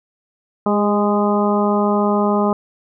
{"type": "harmonic tone with a mistuned harmonic", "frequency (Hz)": 206.6, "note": "G#3", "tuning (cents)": -9, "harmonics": [1, 2, 3, 4, 5, 6], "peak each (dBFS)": [-17, -20, -22, -23, -24, -25], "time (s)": [0.66, 2.53], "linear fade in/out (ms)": 2, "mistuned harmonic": 2, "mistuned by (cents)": -21, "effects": []}